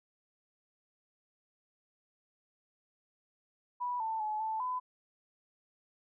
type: tone with pitch steps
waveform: sine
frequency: 981 / 888 / 855 / 879 / 1006 Hz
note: B5 / A5 / A5 / A5 / B5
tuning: -12 / +16 / -50 / -2 / +32 cents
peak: -32 dBFS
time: 3.8-4.8 s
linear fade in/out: 20 ms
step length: 200 ms
effects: none